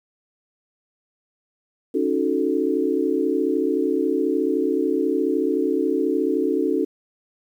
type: chord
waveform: sine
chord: D# half-diminished seventh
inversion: third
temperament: equal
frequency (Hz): 277.2 / 311.1 / 370 / 440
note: C#4 / D#4 / F#4 / A4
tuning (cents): 0 / 0 / 0 / 0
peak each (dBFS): -24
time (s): 1.94-6.85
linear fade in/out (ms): 10
effects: 9-bit